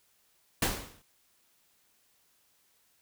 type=noise with exponential decay; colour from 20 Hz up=pink; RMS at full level=-24 dBFS; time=0.62-1.02 s; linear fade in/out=5 ms; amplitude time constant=85 ms; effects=white hiss -69 dBFS RMS until 3.01 s